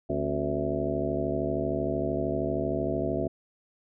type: harmonic tone with a mistuned harmonic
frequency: 73 Hz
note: D2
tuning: 10 cents flat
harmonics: 1 / 2 / 3 / 4 / 5 / 6 / 7 / 8 / 9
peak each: -37 / -35 / -38 / -33 / -32 / -37 / -38 / -38 / -32 dBFS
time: 0.09-3.28 s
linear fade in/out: 10 ms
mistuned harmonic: 4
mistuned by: -130 cents
effects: none

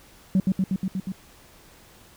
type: tone with echo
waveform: sine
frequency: 189.2 Hz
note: F#3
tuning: 39 cents sharp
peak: -14 dBFS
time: 0.35-0.4 s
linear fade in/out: 2 ms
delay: 120 ms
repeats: 6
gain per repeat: -2 dB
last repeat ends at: 1.12 s
effects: tanh soft clip ceiling -14 dBFS + pink hiss -52 dBFS RMS until 2.16 s

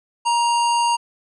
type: harmonic tone with a mistuned harmonic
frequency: 932.3 Hz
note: A#5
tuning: in tune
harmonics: 1 / 3 / 5 / 7 / 9 / 10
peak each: -16 / -26 / -30 / -33 / -35 / -36 dBFS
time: 0.25-0.97 s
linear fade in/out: 20 ms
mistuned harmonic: 1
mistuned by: +21 cents
effects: none

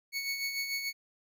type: tone with tremolo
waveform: 25% pulse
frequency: 2217 Hz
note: C#7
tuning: in tune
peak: -27 dBFS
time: 0.12-0.93 s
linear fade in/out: 50 ms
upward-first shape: sine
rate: 6.8 Hz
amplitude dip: 50%
effects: none

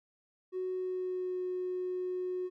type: tone with pitch glide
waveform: triangle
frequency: 370 to 365.1 Hz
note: F#4 to F#4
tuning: 0 to -23 cents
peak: -29 dBFS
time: 0.52-2.5 s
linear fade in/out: 50 ms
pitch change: -23 cents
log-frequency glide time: 0.73-1.42 s
effects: tanh soft clip ceiling -30 dBFS

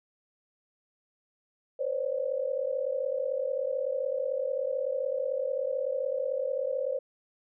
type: tone cluster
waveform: sine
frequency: 500 / 536 / 587 Hz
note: B4 / C5 / D5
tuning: +21 / +42 / -1 cents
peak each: -34 / -30 / -34 dBFS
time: 1.79-6.99 s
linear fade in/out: 10 ms
effects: none

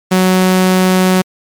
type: tone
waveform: sawtooth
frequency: 185.5 Hz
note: F#3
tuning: 5 cents sharp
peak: -4 dBFS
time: 0.11-1.22 s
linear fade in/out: 10 ms
effects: MP3 96 kbps

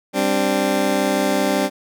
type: chord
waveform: 20% pulse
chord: G suspended fourth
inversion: none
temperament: just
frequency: 196 / 261.3 / 294 Hz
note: G3 / C4 / D4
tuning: 0 / -2 / +2 cents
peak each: -17 dBFS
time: 0.13-1.7 s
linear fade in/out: 50 ms
effects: none

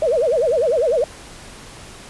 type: tone with vibrato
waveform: sine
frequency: 552 Hz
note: C#5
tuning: 7 cents flat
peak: -14 dBFS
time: 0.02-1.04 s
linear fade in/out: 2 ms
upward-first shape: sine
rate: 10 Hz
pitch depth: 300 cents each way
effects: pink hiss -39 dBFS RMS until 2.09 s + resampled to 24000 Hz

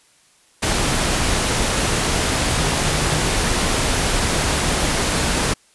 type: tone in noise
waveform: sine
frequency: 151.2 Hz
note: D#3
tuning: 49 cents flat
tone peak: -25 dBFS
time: 2.58-3.22 s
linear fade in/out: 10 ms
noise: pink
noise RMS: -19 dBFS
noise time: 0.62-5.54 s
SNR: -9 dB
effects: white hiss -55 dBFS RMS until 5.74 s + resampled to 24000 Hz

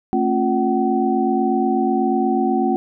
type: tone cluster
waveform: sine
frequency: 223.1 / 271.3 / 352.8 / 756 Hz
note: A3 / C#4 / F4 / F#5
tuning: +24 / -37 / +18 / +37 cents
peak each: -21 dBFS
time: 0.13-2.76 s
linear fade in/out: 0 ms
effects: none

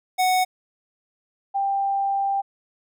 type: tone pair in turn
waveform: square / sine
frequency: 740 / 790.1 Hz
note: F#5 / G5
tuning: 0 / +13 cents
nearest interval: minor second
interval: 113 cents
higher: second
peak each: -18 / -20 dBFS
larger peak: first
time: 0.18-0.45 / 1.54-2.42 s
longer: second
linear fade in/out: 20 ms
effects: none

